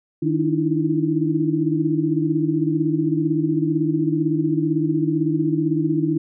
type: tone cluster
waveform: sine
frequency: 154.5 / 295.3 / 317.3 / 333.1 Hz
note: D#3 / D4 / D#4 / E4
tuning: -12 / +10 / +34 / +18 cents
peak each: -23 dBFS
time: 0.22-6.18 s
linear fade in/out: 10 ms
effects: none